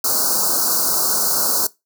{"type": "band-stop noise", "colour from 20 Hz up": "white", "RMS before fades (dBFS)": -18, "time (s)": [0.04, 1.67], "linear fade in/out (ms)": 5, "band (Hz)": [1500, 4200], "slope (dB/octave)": 96, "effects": ["noise-tail reverb RT60 0.2 s tail -20 dB re dry", "high-pass 200 Hz 12 dB/octave"]}